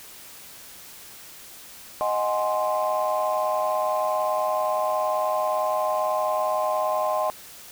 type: chord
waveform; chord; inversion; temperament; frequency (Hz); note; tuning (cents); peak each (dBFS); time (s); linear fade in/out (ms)
sine; Ab dominant seventh; second; equal; 622.3 / 740 / 830.6 / 1046.5; Eb5 / Gb5 / Ab5 / C6; 0 / 0 / 0 / 0; -24 / -28 / -29 / -26; 2.01-7.3; 0
effects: tanh soft clip ceiling -14 dBFS + white hiss -44 dBFS RMS until 7.71 s